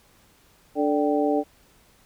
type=harmonic tone with a mistuned harmonic; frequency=146.6 Hz; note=D3; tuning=3 cents flat; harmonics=2 / 3 / 4 / 5; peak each=-23 / -25 / -26 / -27 dBFS; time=0.75-1.44 s; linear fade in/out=50 ms; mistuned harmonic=5; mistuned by=+100 cents; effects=pink hiss -58 dBFS RMS until 2.05 s